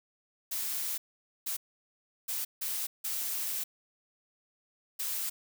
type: noise bursts at uneven times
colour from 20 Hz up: blue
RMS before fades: -34 dBFS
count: 6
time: 0.51-0.98 / 1.46-1.57 / 2.28-2.45 / 2.61-2.87 / 3.04-3.64 / 4.99-5.3 s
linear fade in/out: 10 ms
effects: none